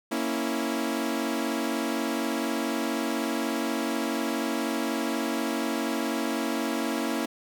sawtooth chord, A# diminished, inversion none, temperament equal, 233.1 / 277.2 / 329.6 Hz, A#3 / C#4 / E4, 0 / 0 / 0 cents, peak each -27 / -27 / -27 dBFS, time 0.11-7.26 s, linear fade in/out 10 ms, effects none

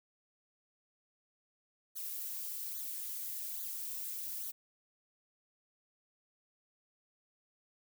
violet noise with flanger, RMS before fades -41 dBFS, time 1.95-4.52 s, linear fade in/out 20 ms, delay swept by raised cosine 0.37 to 5.77 ms, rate 1.2 Hz, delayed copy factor -0.8, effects none

